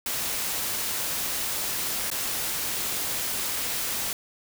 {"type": "noise with dropouts", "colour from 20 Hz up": "white", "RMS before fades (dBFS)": -29, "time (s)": [0.06, 4.13], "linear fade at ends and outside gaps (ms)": 2, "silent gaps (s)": [2.102, 2.114], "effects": []}